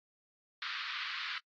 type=band-pass noise; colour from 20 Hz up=pink; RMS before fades=-40 dBFS; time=0.62-1.38 s; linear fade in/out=0 ms; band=1200 to 4500 Hz; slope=48 dB/octave; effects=noise-tail reverb RT60 0.1 s tail -25 dB re dry + AAC 32 kbps